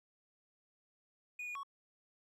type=tone with pitch steps; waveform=triangle; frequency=2462 / 2444 / 1111 Hz; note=D#7 / D#7 / C#6; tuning=-19 / -32 / +4 cents; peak=-39 dBFS; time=1.39-1.633 s; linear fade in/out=5 ms; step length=81 ms; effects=none